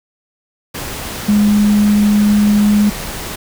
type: tone in noise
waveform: sine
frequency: 207.7 Hz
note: G#3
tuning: in tune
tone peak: -8 dBFS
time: 1.28-2.9 s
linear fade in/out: 10 ms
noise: pink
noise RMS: -25 dBFS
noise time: 0.74-3.36 s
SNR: +14 dB
effects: none